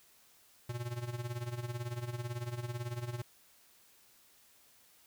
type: tone with tremolo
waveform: square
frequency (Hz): 120.4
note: B2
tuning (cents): -44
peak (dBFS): -35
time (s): 0.69-3.22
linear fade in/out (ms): 5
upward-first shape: sine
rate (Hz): 18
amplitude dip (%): 75
effects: white hiss -64 dBFS RMS until 5.06 s